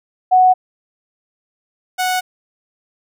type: tone pair in turn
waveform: sine / sawtooth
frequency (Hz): 740 / 737.3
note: F#5 / F#5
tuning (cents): 0 / -6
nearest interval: unison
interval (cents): 6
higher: first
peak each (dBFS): -7 / -12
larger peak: first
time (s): 0.31-0.54 / 1.98-2.21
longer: neither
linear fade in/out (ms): 20
effects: none